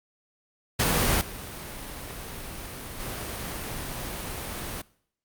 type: noise with level steps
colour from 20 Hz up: pink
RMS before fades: -23 / -38 / -34 dBFS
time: 0.79-4.82 s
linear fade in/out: 10 ms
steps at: 1.21 / 3 s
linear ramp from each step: 2 ms
effects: noise-tail reverb RT60 0.6 s tail -21 dB re dry + Opus 48 kbps